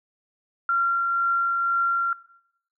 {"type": "tone with tremolo", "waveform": "sine", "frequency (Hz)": 1376, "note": "F6", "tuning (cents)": -26, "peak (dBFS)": -18, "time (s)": [0.69, 2.13], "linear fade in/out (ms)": 2, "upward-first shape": "triangle", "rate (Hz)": 2, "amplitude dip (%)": 25, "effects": ["noise-tail reverb RT60 0.7 s tail -19 dB re dry"]}